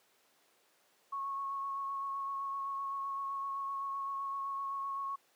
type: tone with vibrato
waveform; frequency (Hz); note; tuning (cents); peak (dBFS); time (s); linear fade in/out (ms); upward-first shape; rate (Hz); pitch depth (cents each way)
sine; 1100; C#6; -14; -35; 1.12-5.16; 10; sine; 7.8; 15
effects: pink hiss -69 dBFS RMS until 5.35 s + high-pass 400 Hz 12 dB/octave